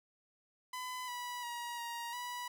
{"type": "tone with pitch steps", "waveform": "sawtooth", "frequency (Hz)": [1007, 979, 954, 941, 979], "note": ["B5", "B5", "A#5", "A#5", "B5"], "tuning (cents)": [33, -15, 40, 16, -15], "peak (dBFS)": -36, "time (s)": [0.73, 2.48], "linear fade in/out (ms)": 5, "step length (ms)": 350, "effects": []}